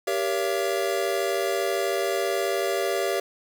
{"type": "chord", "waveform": "square", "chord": "G diminished seventh", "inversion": "none", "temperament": "just", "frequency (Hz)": [392, 470.4, 564.5, 677.4], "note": ["G4", "Bb4", "Db5", "Fb5"], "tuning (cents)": [0, 16, 31, 47], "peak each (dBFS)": [-28, -32, -30, -30], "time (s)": [0.07, 3.2], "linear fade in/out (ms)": 5, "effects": ["10-bit"]}